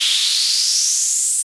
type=noise with high-pass filter sweep; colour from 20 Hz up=pink; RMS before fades=-17 dBFS; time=0-1.43 s; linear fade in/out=20 ms; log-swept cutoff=3200 to 8600 Hz; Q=4.7; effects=resampled to 24000 Hz